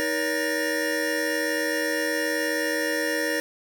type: tone cluster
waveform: square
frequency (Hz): 314.5 / 479.2 / 567 / 1794 / 1873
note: D#4 / A#4 / C#5 / A6 / A#6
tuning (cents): +19 / +48 / +39 / +33 / +8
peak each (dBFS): -31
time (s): 0-3.4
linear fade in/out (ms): 0
effects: none